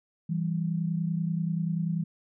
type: tone pair together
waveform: sine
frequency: 164.55 / 194.9 Hz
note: E3 / G3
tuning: -3 / -10 cents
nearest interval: minor third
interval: 293 cents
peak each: -27 / -32 dBFS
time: 0.29-2.04 s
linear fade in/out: 10 ms
effects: none